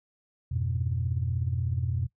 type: chord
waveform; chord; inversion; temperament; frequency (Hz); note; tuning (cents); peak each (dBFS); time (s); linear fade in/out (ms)
sine; F diminished; none; equal; 87.31 / 103.83 / 123.47; F2 / Ab2 / Cb3; 0 / 0 / 0; -29 / -34 / -29; 0.51-2.07; 10
effects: noise-tail reverb RT60 0.1 s tail -19 dB re dry + tanh soft clip ceiling -17 dBFS